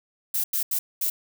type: noise bursts at uneven times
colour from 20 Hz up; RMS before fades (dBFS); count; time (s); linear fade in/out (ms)
violet; -25; 4; 0.34-0.44 / 0.53-0.63 / 0.71-0.79 / 1.01-1.1; 5
effects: none